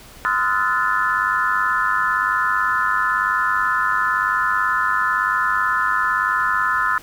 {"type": "tone cluster", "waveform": "sine", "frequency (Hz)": [1028, 1264, 1362, 1463, 1748], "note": ["C6", "D#6", "F6", "F#6", "A6"], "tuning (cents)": [-31, 27, -44, -20, -12], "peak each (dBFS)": -23, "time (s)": [0.25, 6.98], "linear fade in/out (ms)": 0, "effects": ["pink hiss -43 dBFS RMS until 7.02 s"]}